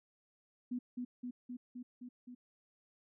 sine tone with echo, 246.9 Hz, B3, in tune, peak -35 dBFS, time 0.71-0.79 s, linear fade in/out 10 ms, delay 260 ms, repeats 6, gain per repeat -2 dB, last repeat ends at 2.35 s, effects none

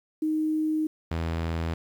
sine / sawtooth tone pair in turn, 311.1 / 82.4 Hz, D#4 / E2, 0 / 0 cents, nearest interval octave + major seventh, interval 2300 cents, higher first, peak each -23 dBFS, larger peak neither, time 0.22-0.87 / 1.11-1.74 s, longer first, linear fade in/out 5 ms, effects low-pass 4000 Hz 12 dB/octave + 9-bit

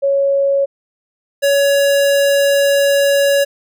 sine / square tone pair in turn, 554.4 / 561.5 Hz, C#5 / C#5, 0 / +22 cents, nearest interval unison, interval 22 cents, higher second, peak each -11 / -11 dBFS, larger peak neither, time 0.02-0.66 / 1.42-3.45 s, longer second, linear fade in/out 20 ms, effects none

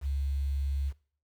sine tone with quantisation, 69.3 Hz, C#2, in tune, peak -28 dBFS, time 0.01-0.93 s, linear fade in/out 50 ms, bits 9, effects noise-tail reverb RT60 0.5 s tail -20 dB re dry

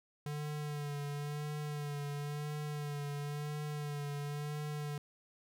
square tone with vibrato, 146.83 Hz, D3, in tune, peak -38 dBFS, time 0.26-4.98 s, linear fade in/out 2 ms, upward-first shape sine, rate 0.97 Hz, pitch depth 33 cents each way, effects none

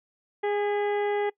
harmonic tone with a mistuned harmonic, 411.5 Hz, G#4, 16 cents flat, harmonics 1 / 2 / 3 / 4 / 5 / 6 / 7 / 8, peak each -25 / -30 / -45 / -41 / -37 / -49 / -52 / -50 dBFS, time 0.43-1.3 s, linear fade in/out 10 ms, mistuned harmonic 5, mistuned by -40 cents, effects noise-tail reverb RT60 0.1 s tail -22 dB re dry

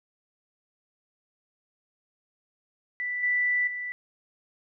sine tone with level steps, 1975.5 Hz, B6, in tune, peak -28 / -22 / -31 dBFS, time 3-3.92 s, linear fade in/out 0 ms, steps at 3.23 / 3.67 s, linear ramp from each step 5 ms, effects none

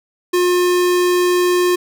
square tone, 357.3 Hz, F4, 40 cents sharp, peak -13 dBFS, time 0.33-1.76 s, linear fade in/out 10 ms, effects none

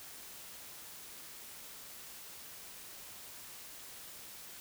silence, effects white hiss -50 dBFS RMS until 4.6 s

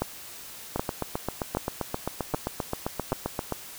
two click trains, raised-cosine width 1 ms, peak -11 / -13 dBFS, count 5 / 22, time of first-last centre 0.02-3.121 / 0.76-3.523 s, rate 1.29 / 7.6 Hz, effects white hiss -43 dBFS RMS until 3.78 s

